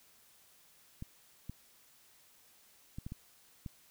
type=clicks; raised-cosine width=5 ms; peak=-29 dBFS; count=6; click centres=1.024 / 1.496 / 2.985 / 3.065 / 3.121 / 3.662 s; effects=white hiss -64 dBFS RMS until 3.9 s